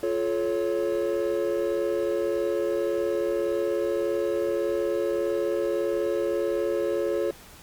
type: chord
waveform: triangle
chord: F augmented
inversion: none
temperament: equal with one note detuned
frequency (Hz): 349.2 / 430.9 / 554.4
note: F4 / A4 / C#5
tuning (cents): 0 / -36 / 0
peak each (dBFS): -26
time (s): 0.03-7.31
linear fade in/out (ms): 2
effects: pink hiss -48 dBFS RMS until 7.62 s + Opus 48 kbps